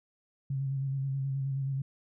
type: tone with vibrato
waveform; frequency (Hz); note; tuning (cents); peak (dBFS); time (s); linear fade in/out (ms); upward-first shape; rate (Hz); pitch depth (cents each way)
sine; 135.9; C#3; -34; -29; 0.5-1.82; 5; square; 9.4; 25
effects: none